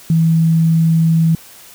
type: tone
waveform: sine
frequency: 163.1 Hz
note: E3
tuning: 18 cents flat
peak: -9 dBFS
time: 0.1-1.35 s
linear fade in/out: 2 ms
effects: white hiss -40 dBFS RMS until 1.74 s